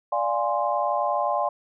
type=chord; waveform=sine; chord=D half-diminished seventh; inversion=none; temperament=equal with one note detuned; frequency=587.3 / 698.5 / 826.3 / 1046.5 Hz; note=D5 / F5 / Ab5 / C6; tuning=0 / 0 / -9 / 0 cents; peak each=-27 dBFS; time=0.12-1.49 s; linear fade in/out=5 ms; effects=none